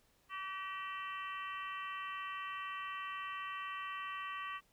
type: harmonic tone with a mistuned harmonic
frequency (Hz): 383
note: G4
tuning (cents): -40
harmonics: 3 / 4 / 5 / 6 / 7 / 8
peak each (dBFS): -42 / -53 / -47 / -57 / -49 / -53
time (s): 0.29-4.61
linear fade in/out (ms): 50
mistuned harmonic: 6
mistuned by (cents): +37
effects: pink hiss -72 dBFS RMS until 4.72 s